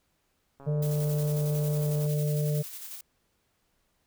click train, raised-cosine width 1 ms, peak -35 dBFS, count 203, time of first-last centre 0.6-2.064 s, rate 138 Hz
harmonic tone, 149.1 Hz, D3, 27 cents sharp, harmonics 1 / 3 / 4, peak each -25 / -35 / -37 dBFS, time 0.66-2.63 s, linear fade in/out 20 ms
blue noise with tremolo, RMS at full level -40 dBFS, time 0.82-3.01 s, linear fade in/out 5 ms, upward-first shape square, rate 11 Hz, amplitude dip 35%
effects pink hiss -73 dBFS RMS until 4.06 s

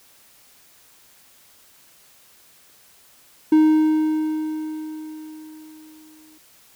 triangle tone with exponential decay, 311.1 Hz, D#4, in tune, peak -8 dBFS, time 3.52-6.38 s, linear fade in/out 5 ms, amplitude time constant 620 ms, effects white hiss -53 dBFS RMS until 6.75 s

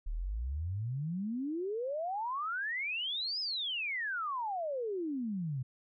sine exponential two-way sweep, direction up then down, 35.01 to 5200 to 122.4 Hz, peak -33 dBFS, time 0.06-5.63 s, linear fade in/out 10 ms, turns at 3.4 s, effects none

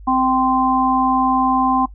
harmonic tone, 260 Hz, C4, 11 cents flat, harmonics 1 / 3 / 4, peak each -18 / -18 / -18 dBFS, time 0.07-1.86 s, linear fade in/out 10 ms, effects noise-tail reverb RT60 0.1 s tail -18 dB re dry + added 50 Hz sine -35 dBFS peak until 1.94 s

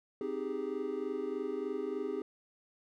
triangle chord, Ab major seventh, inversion first, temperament equal, 261.6 / 311.1 / 392 / 415.3 Hz, C4 / Eb4 / G4 / Ab4, 0 / 0 / 0 / 0 cents, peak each -40 / -40 / -36 / -36 dBFS, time 0.21-2.22 s, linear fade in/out 2 ms, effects none

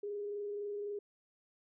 sine tone with frequency modulation, 410.3 Hz, G#4, 21 cents flat, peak -37 dBFS, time 0.03-0.99 s, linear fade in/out 5 ms, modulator 23.8 Hz, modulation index 0.27, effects none

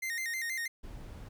45% pulse tone with vibrato, 1964 Hz, B6, 10 cents flat, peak -33 dBFS, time 0.02-0.68 s, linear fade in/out 10 ms, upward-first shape square, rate 6.3 Hz, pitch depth 100 cents each way
brown noise, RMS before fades -45 dBFS, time 0.83-1.29 s, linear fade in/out 10 ms
effects none

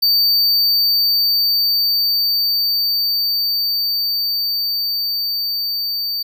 square tone with level ramp, 4600 Hz, D8, 37 cents flat, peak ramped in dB -12 to -20 dBFS, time 0.02-6.23 s, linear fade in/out 10 ms, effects none

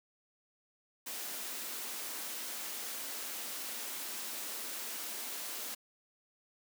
white high-pass noise, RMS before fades -41 dBFS, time 1.06-5.75 s, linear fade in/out 10 ms, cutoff 200 Hz, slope 96 dB/octave, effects none

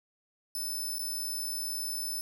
10% pulse tone with dropouts, 5274 Hz, E8, in tune, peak -27 dBFS, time 0.55-2.21 s, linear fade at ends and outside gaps 1 ms, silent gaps 0.984-0.992 s, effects none

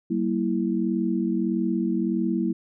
sine chord, E diminished, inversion first, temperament equal with one note detuned, 191.52 / 233.1 / 329.6 Hz, G3 / Bb3 / E4, -40 / 0 / 0 cents, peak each -26 dBFS, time 0.1-2.53 s, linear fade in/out 10 ms, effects none

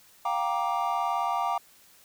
triangle chord, G minor seventh, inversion third, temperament just, 705.6 / 784 / 940.8 / 1176 Hz, F5 / G5 / Bb5 / D6, +18 / 0 / +16 / +2 cents, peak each -29 dBFS, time 0.25-1.58 s, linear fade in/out 5 ms, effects white hiss -57 dBFS RMS until 2.04 s

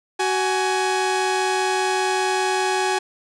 sawtooth tone pair together, 375 / 835.1 Hz, F#4 / G#5, +23 / +9 cents, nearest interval octave + major second, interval 1386 cents, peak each -18 dBFS, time 0.19-2.99 s, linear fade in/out 10 ms, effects resampled to 22050 Hz + 8-bit

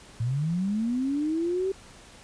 sine linear sweep, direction up, 110 to 390.2 Hz, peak -24 dBFS, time 0.2-1.72 s, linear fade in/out 5 ms, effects pink hiss -50 dBFS RMS until 2.23 s + resampled to 22050 Hz

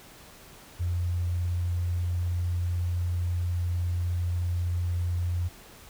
sine tone, 87.7 Hz, F2, 8 cents sharp, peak -25 dBFS, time 0.79-5.49 s, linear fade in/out 20 ms, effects pink hiss -50 dBFS RMS until 5.89 s

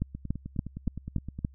two click trains, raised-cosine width 5 ms, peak -15 / -24 dBFS, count 6 / 13, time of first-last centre 0.02-1.449 / 0.15-1.39 s, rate 3.5 / 9.68 Hz, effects added 67 Hz sine -50 dBFS peak until 1.54 s

